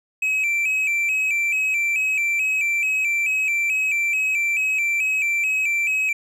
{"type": "tone with vibrato", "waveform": "triangle", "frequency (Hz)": 2447, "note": "D#7", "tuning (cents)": -29, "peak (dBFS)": -17, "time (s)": [0.22, 6.13], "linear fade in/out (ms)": 5, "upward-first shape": "square", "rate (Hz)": 2.3, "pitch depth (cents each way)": 73, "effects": []}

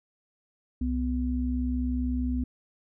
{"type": "tone pair together", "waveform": "sine", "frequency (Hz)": [65.51, 250], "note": ["C2", "B3"], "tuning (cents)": [3, 21], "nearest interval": "octave + major seventh", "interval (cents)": 2318, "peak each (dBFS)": [-28, -28], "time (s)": [0.81, 2.44], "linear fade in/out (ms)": 5, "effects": []}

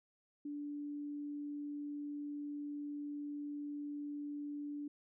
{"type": "tone", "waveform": "sine", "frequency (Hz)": 291.2, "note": "D4", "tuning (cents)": -15, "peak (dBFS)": -40, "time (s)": [0.45, 4.88], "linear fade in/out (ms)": 5, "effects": []}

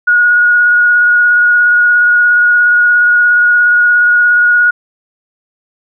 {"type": "tone with vibrato", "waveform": "sine", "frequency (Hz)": 1448, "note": "F#6", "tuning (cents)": -38, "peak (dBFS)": -5, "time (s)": [0.07, 4.71], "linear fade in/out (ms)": 10, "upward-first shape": "square", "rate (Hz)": 17, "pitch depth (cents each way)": 10, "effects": []}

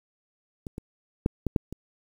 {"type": "clicks", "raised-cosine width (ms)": 3, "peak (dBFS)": [-23, -22, -8, -13, -9, -23], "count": 6, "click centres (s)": [0.668, 0.781, 1.261, 1.467, 1.562, 1.726], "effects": ["8-bit"]}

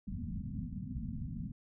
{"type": "low-pass noise", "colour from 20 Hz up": "white", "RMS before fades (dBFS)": -40, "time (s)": [0.07, 1.52], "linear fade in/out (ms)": 10, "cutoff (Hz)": 250, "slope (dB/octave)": 96, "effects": []}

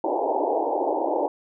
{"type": "band-pass noise", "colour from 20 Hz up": "white", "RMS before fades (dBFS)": -24, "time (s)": [0.04, 1.28], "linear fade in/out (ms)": 2, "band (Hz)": [280, 910], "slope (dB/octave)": 96, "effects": []}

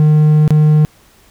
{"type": "tone with dropouts", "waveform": "triangle", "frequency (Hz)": 152.5, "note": "D#3", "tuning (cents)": -34, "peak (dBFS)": -4, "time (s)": [0, 0.85], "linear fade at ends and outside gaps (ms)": 0, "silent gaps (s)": [0.478, 0.506], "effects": ["pink hiss -48 dBFS RMS until 1.3 s"]}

